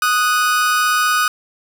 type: tone pair together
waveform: 40% pulse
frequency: 1244.5 / 1480 Hz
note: D#6 / F#6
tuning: 0 / 0 cents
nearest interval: minor third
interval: 300 cents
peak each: -15 / -17 dBFS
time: 0.02-1.28 s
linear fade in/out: 2 ms
effects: none